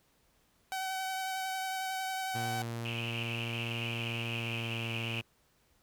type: tone with vibrato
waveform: sawtooth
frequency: 759 Hz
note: F#5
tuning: 44 cents sharp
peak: -30 dBFS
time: 0.72-2.62 s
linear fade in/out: 0 ms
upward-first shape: triangle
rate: 11 Hz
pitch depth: 17 cents each way
type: tone with pitch glide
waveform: sawtooth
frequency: 116.54 to 115.07 Hz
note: A#2 to A#2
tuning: 0 to -22 cents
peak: -32 dBFS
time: 2.34-5.22 s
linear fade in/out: 20 ms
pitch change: -22 cents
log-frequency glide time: 4.29-4.82 s
type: band-pass noise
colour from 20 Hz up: pink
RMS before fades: -40 dBFS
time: 2.85-5.21 s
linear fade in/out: 2 ms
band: 2400 to 3000 Hz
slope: 96 dB/octave
effects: pink hiss -70 dBFS RMS until 5.82 s